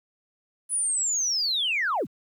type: linear sweep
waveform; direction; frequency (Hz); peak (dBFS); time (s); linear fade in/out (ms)
sine; down; 10080 to 81; -22; 0.69-2.07; 50
effects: tanh soft clip ceiling -18 dBFS + 10-bit